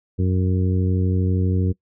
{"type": "harmonic tone", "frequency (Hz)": 92.5, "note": "F#2", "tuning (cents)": 0, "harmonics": [1, 2, 3, 4, 5], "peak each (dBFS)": [-18, -24, -28, -30, -32], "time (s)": [0.18, 1.73], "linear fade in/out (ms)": 20, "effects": ["noise-tail reverb RT60 0.1 s tail -22 dB re dry"]}